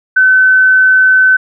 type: tone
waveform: sine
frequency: 1520 Hz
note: F#6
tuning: 46 cents sharp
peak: -4 dBFS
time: 0.16-1.37 s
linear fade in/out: 10 ms
effects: none